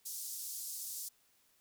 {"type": "band-pass noise", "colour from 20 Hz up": "white", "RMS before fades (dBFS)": -43, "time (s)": [0.05, 1.09], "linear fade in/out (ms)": 10, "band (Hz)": [5100, 15000], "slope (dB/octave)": 24, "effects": ["white hiss -71 dBFS RMS until 1.6 s"]}